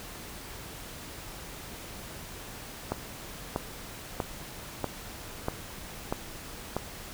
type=click train; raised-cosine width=1 ms; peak=-14 dBFS; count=7; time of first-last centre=2.92-6.766 s; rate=1.56 Hz; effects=pink hiss -43 dBFS RMS until 7.13 s